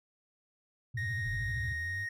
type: tone with vibrato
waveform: sine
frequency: 107.5 Hz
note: A2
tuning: 40 cents flat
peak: -33 dBFS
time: 0.94-1.73 s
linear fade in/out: 10 ms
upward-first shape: sine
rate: 13 Hz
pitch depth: 270 cents each way
type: tone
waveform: triangle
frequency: 1864.7 Hz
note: A#6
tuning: in tune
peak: -32 dBFS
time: 0.97-2.09 s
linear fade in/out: 5 ms
type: linear sweep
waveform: sine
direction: up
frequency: 36.48 to 103.83 Hz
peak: -38 dBFS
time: 1.23-2.07 s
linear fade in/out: 50 ms
effects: tanh soft clip ceiling -26 dBFS